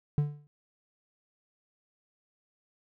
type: tone with exponential decay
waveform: triangle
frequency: 146.83 Hz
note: D3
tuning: in tune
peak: -18 dBFS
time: 0.18-0.47 s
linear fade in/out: 0 ms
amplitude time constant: 61 ms
effects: none